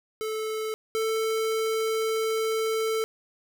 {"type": "tone pair in turn", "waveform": "square", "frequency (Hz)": [436.4, 443], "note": ["A4", "A4"], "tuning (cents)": [-14, 12], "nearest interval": "unison", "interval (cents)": 26, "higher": "second", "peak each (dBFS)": [-29, -25], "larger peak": "second", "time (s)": [[0.21, 0.74], [0.95, 3.04]], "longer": "second", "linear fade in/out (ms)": 0, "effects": []}